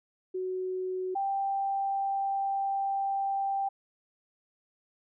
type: tone pair in turn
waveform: sine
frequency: 371.1 / 786.3 Hz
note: F#4 / G5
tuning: +5 / +5 cents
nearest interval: octave + minor second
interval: 1300 cents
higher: second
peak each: -30 / -27 dBFS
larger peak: second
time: 0.34-1.15 / 1.15-3.69 s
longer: second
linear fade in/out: 10 ms
effects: none